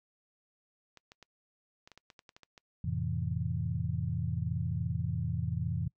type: clicks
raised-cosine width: 0.2 ms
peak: -34 dBFS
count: 12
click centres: 0.973 / 1.119 / 1.227 / 1.875 / 1.917 / 1.976 / 2.102 / 2.192 / 2.292 / 2.365 / 2.433 / 2.578 s
type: chord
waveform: sine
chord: F major seventh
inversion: none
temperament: equal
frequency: 87.31 / 110 / 130.81 / 164.81 Hz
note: F2 / A2 / C3 / E3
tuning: 0 / 0 / 0 / 0 cents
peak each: -36 dBFS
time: 2.84-5.88 s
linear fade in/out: 5 ms
effects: noise-tail reverb RT60 0.1 s tail -25 dB re dry